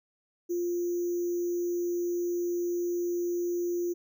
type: tone with sample-and-hold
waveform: sine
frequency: 349.2 Hz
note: F4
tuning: in tune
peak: -27 dBFS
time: 0.49-3.94 s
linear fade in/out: 20 ms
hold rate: 6300 Hz
effects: none